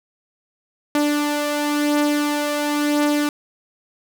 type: beating tone pair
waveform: sawtooth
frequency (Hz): 294 / 294.96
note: D4 / D4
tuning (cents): +2 / +8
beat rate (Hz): 0.96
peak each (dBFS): -15 / -21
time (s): 0.95-3.29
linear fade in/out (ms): 2
effects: none